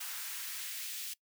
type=noise with high-pass filter sweep; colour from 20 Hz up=white; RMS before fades=-41 dBFS; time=0-1.14 s; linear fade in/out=10 ms; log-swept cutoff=1100 to 2800 Hz; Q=1.1; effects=noise-tail reverb RT60 0.1 s tail -22 dB re dry